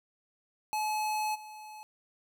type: tone with level steps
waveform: square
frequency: 856 Hz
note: A5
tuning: 48 cents flat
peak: -30 / -45 dBFS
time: 0.73-1.83 s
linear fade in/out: 0 ms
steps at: 1.34 s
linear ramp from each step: 20 ms
effects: none